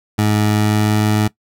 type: tone with pitch glide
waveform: 20% pulse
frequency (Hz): 105.7 to 106.44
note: G#2 to G#2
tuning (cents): +31 to +43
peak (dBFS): -8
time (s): 0.18-1.28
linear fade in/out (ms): 10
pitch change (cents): +12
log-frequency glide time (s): 0.56-0.99
effects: noise-tail reverb RT60 0.1 s tail -19 dB re dry